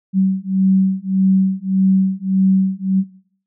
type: beating tone pair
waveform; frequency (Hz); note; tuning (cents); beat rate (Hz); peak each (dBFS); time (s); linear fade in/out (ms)
sine; 189.8 / 191.5; F#3 / G3; +44 / -40; 1.7; -16; 0.13-3.04; 50
effects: noise-tail reverb RT60 0.7 s tail -21 dB re dry